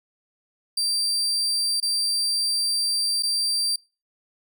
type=tone with dropouts; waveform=35% pulse; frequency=4699 Hz; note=D8; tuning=in tune; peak=-20 dBFS; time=0.77-3.76 s; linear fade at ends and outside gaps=5 ms; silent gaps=1.802-1.826 / 3.225-3.232 s; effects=noise-tail reverb RT60 0.3 s tail -24 dB re dry